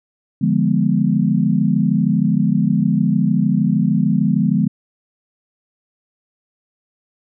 sine chord, D diminished seventh, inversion none, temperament equal with one note detuned, 148.11 / 174.61 / 207.7 / 246.9 Hz, D3 / F3 / Ab3 / Cb4, +15 / 0 / 0 / 0 cents, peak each -20 / -18 / -17 / -20 dBFS, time 0.41-4.68 s, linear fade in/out 10 ms, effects none

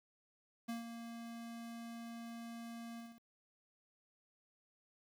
square tone with ADSR envelope, 232.1 Hz, A#3, 7 cents flat, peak -39 dBFS, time 0.68-3.21 s, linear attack 14 ms, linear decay 140 ms, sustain -8 dB, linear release 230 ms, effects 11-bit

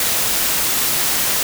white noise, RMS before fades -18 dBFS, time 0-1.43 s, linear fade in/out 2 ms, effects none

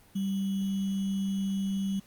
sine tone with sample-and-hold, 194.8 Hz, G3, 11 cents flat, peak -27 dBFS, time 0.15-2 s, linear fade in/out 10 ms, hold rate 3150 Hz, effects pink hiss -59 dBFS RMS until 2.06 s + Opus 32 kbps

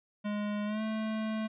square tone with pitch glide, 207.7 to 218.5 Hz, G#3 to A3, 0 to -12 cents, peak -32 dBFS, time 0.24-1.48 s, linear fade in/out 20 ms, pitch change +88 cents, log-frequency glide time 0.65-0.82 s, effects resampled to 8000 Hz

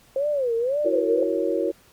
sine tone with vibrato, 522 Hz, C5, 4 cents flat, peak -20 dBFS, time 0.16-1.23 s, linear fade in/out 2 ms, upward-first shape sine, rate 1.9 Hz, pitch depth 230 cents each way
sine chord, F# dominant seventh, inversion third, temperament equal, 329.6 / 370 / 466.2 / 554.4 Hz, E4 / F#4 / A#4 / C#5, 0 / 0 / 0 / 0 cents, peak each -26 dBFS, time 0.84-1.72 s, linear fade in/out 20 ms
effects pink hiss -55 dBFS RMS until 1.92 s + MP3 96 kbps

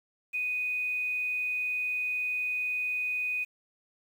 sine tone with quantisation, 2489 Hz, D#7, in tune, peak -28 dBFS, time 0.33-3.45 s, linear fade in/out 20 ms, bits 9, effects none

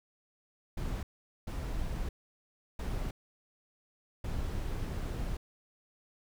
brown noise bursts at uneven times, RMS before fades -35 dBFS, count 4, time 0.77-1.03 / 1.47-2.09 / 2.79-3.11 / 4.24-5.37 s, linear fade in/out 5 ms, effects none

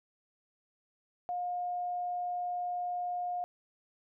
sine tone, 713 Hz, F5, 36 cents sharp, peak -32 dBFS, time 1.29-3.44 s, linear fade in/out 0 ms, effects none

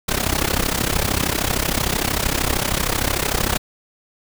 pink noise with amplitude modulation, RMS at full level -17 dBFS, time 0.08-3.58 s, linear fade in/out 10 ms, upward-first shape sine, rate 33.1 Hz, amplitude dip 85%, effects none

